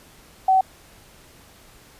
sine tone, 759 Hz, F#5, 44 cents sharp, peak -13 dBFS, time 0.48-0.61 s, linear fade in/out 5 ms, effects pink hiss -50 dBFS RMS until 1.99 s + resampled to 32000 Hz

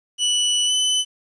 sawtooth tone with pitch glide, 2960 to 3013 Hz, F#7 to F#7, 0 to +31 cents, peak -14 dBFS, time 0.18-1.05 s, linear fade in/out 50 ms, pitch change +31 cents, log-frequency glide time 0.66-0.72 s, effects resampled to 22050 Hz + 9-bit

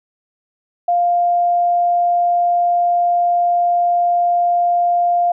sine tone, 700 Hz, F5, 4 cents sharp, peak -12 dBFS, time 0.88-5.32 s, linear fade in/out 5 ms, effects none

